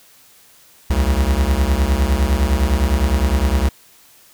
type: beating tone pair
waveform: square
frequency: 63.7 / 73.5 Hz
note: C2 / D2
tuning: -46 / +2 cents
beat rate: 9.8 Hz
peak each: -17 / -18 dBFS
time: 0.9-3.69 s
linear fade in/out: 5 ms
effects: white hiss -49 dBFS RMS until 4.33 s